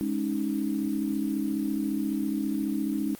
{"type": "chord", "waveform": "sine", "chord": "Ab suspended fourth", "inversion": "none", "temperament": "just", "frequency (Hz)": [207.7, 276.9, 311.5], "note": ["Ab3", "Db4", "Eb4"], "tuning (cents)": [0, -2, 2], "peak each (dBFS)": -30, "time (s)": [0.01, 3.15], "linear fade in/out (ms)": 0, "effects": ["white hiss -48 dBFS RMS until 3.19 s", "Opus 32 kbps"]}